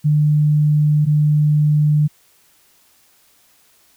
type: tone pair in turn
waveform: sine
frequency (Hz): 150 / 150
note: D3 / D3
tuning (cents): +37 / +37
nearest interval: unison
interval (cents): 0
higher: neither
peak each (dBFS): -11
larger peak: neither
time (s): 0.04-1.06 / 1.06-2.08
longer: neither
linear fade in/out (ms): 20
effects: white hiss -55 dBFS RMS until 3.96 s